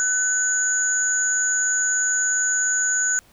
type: tone cluster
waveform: sine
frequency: 1507 / 6670 / 6980 Hz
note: F#6 / G#8 / A8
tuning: +31 / +7 / -15 cents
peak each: -22 / -24 / -23 dBFS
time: 0-3.19 s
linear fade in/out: 0 ms
effects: pink hiss -55 dBFS RMS until 3.32 s

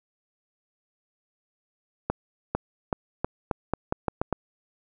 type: accelerating click train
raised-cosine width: 1 ms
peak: -10 dBFS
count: 10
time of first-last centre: 2.1-4.327 s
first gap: 450 ms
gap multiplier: 0.84
effects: none

